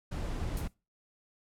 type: noise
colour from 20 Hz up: brown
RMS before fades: -35 dBFS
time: 0.11-0.68 s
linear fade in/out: 10 ms
type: noise with exponential decay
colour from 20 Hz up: violet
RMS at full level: -36 dBFS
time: 0.57-0.74 s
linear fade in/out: 1 ms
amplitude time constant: 35 ms
effects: noise-tail reverb RT60 0.3 s tail -25 dB re dry + low-pass 11000 Hz 12 dB/octave